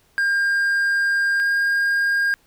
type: tone pair in turn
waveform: triangle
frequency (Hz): 1605 / 1616.2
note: G6 / G#6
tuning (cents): +40 / -48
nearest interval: unison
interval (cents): 12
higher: second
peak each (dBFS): -15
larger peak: neither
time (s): 0.18-1.4 / 1.4-2.34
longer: first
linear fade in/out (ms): 0
effects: pink hiss -59 dBFS RMS until 2.46 s